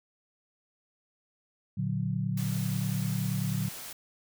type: chord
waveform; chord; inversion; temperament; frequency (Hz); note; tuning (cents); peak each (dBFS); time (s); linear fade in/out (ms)
sine; Bb augmented; none; equal; 116.54 / 146.83 / 185; Bb2 / D3 / F#3; 0 / 0 / 0; -32; 1.77-3.69; 10
type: noise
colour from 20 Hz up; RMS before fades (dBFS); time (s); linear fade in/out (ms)
white; -42; 2.37-3.93; 5
effects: none

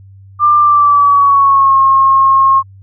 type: tone with pitch glide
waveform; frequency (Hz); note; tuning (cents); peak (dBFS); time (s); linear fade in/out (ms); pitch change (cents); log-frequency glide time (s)
sine; 1190 to 1078.7; D6 to C#6; +22 to -48; -5; 0.39-2.63; 50; -170; 0.58-1.77
effects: added 97 Hz sine -35 dBFS peak until 2.82 s

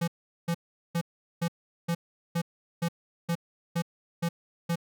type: tone bursts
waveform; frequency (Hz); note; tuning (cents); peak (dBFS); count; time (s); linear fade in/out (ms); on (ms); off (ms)
square; 169.5; E3; +49; -26; 11; 0.01-4.758; 10; 68; 400
effects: none

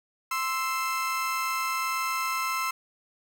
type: tone pair together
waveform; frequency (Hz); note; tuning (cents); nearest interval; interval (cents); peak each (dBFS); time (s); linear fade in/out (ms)
30% pulse; 1046.5 / 1318.5; C6 / E6; 0 / 0; major third; 400; -27; 0.31-2.71; 5
effects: none

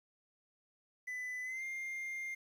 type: tone with pitch glide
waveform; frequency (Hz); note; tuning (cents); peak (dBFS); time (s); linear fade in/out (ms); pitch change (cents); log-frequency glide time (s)
triangle; 2000 to 2110; B6 to C7; +21 to +14; -37; 1.07-2.35; 10; +93; 1.43-1.63
effects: 11-bit

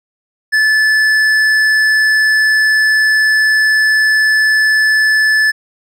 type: tone with tanh clipping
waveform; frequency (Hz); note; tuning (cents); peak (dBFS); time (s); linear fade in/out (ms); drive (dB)
sine; 1738; A6; -22; -10; 0.52-5.52; 20; 10
effects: none

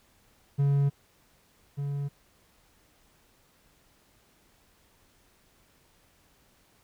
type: tone pair in turn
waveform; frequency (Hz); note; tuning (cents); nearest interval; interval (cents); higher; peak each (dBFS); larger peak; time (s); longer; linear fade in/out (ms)
triangle; 140.7 / 141.76; C#3 / C#3; +26 / +39; unison; 13; second; -19 / -27; first; 0.58-0.9 / 1.77-2.09; neither; 20
effects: pink hiss -64 dBFS RMS until 6.83 s

